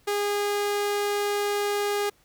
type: tone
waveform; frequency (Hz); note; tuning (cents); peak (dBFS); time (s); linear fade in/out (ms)
sawtooth; 409.6; G#4; -24; -20; 0.07-2.1; 10
effects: pink hiss -62 dBFS RMS until 2.24 s